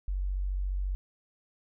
sine tone, 47.2 Hz, F#1, 35 cents sharp, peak -28 dBFS, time 0.08-0.95 s, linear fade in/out 0 ms, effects none

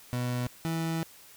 30% pulse tone pair in turn, 123.4 / 163.52 Hz, B2 / E3, -1 / -14 cents, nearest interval perfect fourth, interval 487 cents, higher second, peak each -26 dBFS, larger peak neither, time 0.13-0.47 / 0.65-1.03 s, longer second, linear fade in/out 0 ms, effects white hiss -53 dBFS RMS until 1.36 s

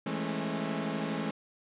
sawtooth chord, A major seventh, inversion second, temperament equal with one note detuned, 164.81 / 207.7 / 220 / 271.9 Hz, E3 / G#3 / A3 / C#4, 0 / 0 / 0 / -33 cents, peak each -33 dBFS, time 0.06-1.31 s, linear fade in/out 5 ms, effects resampled to 8000 Hz + 10-bit

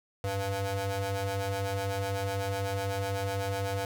25% pulse ring-modulated tone, 196 Hz, G3, in tune, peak -23 dBFS, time 0.24-3.85 s, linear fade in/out 2 ms, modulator 298 Hz, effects none

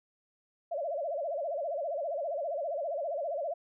sine tone with vibrato, 617 Hz, D#5, 15 cents flat, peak -31 dBFS, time 0.71-3.54 s, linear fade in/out 10 ms, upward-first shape sine, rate 15 Hz, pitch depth 200 cents each way, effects none

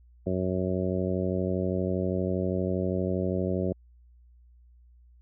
harmonic tone, 92.5 Hz, F#2, in tune, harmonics 1 / 2 / 3 / 4 / 5 / 6 / 7, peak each -32 / -30 / -35 / -32 / -36 / -34 / -38 dBFS, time 0.26-3.73 s, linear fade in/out 10 ms, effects added 60 Hz sine -53 dBFS peak until 5.21 s

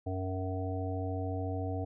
harmonic tone with a mistuned harmonic, 93.7 Hz, F#2, 22 cents sharp, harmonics 1 / 3 / 5 / 7 / 8, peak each -34 / -39 / -41 / -42 / -43 dBFS, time 0.06-1.85 s, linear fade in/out 10 ms, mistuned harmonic 5, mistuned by -18 cents, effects none

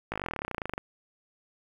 slowing click train, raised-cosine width 0.5 ms, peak -17 dBFS, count 24, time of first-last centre 0.12-0.779 s, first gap 18 ms, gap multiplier 1.04, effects 8-bit

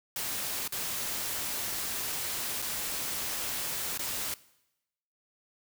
white noise with dropouts, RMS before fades -34 dBFS, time 0.16-4.34 s, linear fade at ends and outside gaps 1 ms, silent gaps 0.677-0.723 / 2.619-2.623 / 3.976-3.993 s, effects noise-tail reverb RT60 0.9 s tail -20 dB re dry

